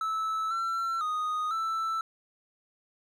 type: tone with pitch steps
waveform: triangle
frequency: 1308 / 1349 / 1242 / 1325 Hz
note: E6 / E6 / D#6 / E6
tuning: -14 / +40 / -3 / +9 cents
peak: -26 dBFS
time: 0.01-2.01 s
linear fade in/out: 2 ms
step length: 500 ms
effects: none